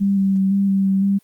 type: tone with pitch steps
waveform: sine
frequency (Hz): 198 / 194.3 / 192.4 / 197.7 / 194.5 / 193.3 / 197.8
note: G3 / G3 / G3 / G3 / G3 / G3 / G3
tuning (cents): +18 / -15 / -32 / +15 / -13 / -24 / +16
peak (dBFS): -14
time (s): 0-1.19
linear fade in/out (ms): 20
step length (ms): 170
effects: white hiss -59 dBFS RMS until 1.23 s + Opus 48 kbps